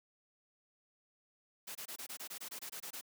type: noise bursts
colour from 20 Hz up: white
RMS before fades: -45 dBFS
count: 13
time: 1.67-3.012 s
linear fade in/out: 10 ms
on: 82 ms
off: 23 ms
effects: high-pass 200 Hz 12 dB/octave